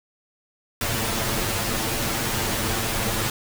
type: noise with comb filter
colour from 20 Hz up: pink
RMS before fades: -25 dBFS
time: 0.81-3.3 s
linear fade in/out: 2 ms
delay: 8.9 ms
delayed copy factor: +0.75
effects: none